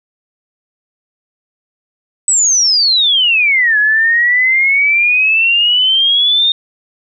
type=exponential two-way sweep; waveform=sine; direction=down then up; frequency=8080 to 1678 to 3686 Hz; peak=-8 dBFS; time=2.28-6.52 s; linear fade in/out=2 ms; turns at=3.78 s; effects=none